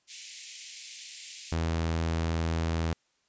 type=high-pass noise; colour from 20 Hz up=white; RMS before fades=-40 dBFS; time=0.07-1.56 s; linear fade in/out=50 ms; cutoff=2100 Hz; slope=48 dB/octave
type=tone; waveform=sawtooth; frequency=82.1 Hz; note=E2; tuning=6 cents flat; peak=-23 dBFS; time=1.52-2.93 s; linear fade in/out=0 ms
effects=white hiss -72 dBFS RMS until 3.28 s + resampled to 16000 Hz